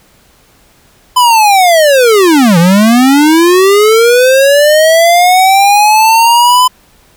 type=linear two-way sweep; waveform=square; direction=down then up; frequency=1014 to 163.6 to 1014 Hz; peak=-4 dBFS; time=1.16-6.68 s; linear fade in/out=10 ms; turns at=2.58 s; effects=pink hiss -46 dBFS RMS until 7.16 s